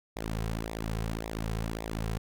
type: tone with flanger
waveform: sawtooth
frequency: 55 Hz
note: A1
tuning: in tune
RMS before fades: -34 dBFS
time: 0.16-2.18 s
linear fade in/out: 5 ms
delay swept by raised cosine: 0.66 to 3.46 ms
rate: 1.8 Hz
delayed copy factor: -0.75
effects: none